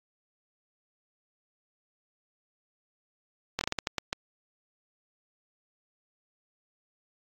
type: slowing click train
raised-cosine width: 0.2 ms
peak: -11 dBFS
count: 9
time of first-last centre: 3.59-4.129 s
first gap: 21 ms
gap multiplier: 1.32
effects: AAC 64 kbps